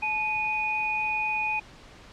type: tone pair together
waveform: sine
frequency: 865 / 2474 Hz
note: A5 / D#7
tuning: -30 / -10 cents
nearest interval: octave + tritone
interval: 1820 cents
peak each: -30 / -26 dBFS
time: 0.02-1.6 s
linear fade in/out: 10 ms
effects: pink hiss -49 dBFS RMS until 2.12 s + low-pass 5000 Hz 12 dB/octave